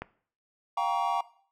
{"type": "click", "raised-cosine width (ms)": 0.5, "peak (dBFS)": -20, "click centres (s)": 0.02}
{"type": "chord", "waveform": "triangle", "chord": "G half-diminished seventh", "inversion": "third", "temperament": "just", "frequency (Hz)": [705.6, 784, 940.8, 1128.9], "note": ["F5", "G5", "Bb5", "Db6"], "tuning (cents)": [18, 0, 16, 31], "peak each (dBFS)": [-31, -29, -28, -30], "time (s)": [0.77, 1.21], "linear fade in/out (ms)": 5}
{"effects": ["noise-tail reverb RT60 0.5 s tail -17 dB re dry"]}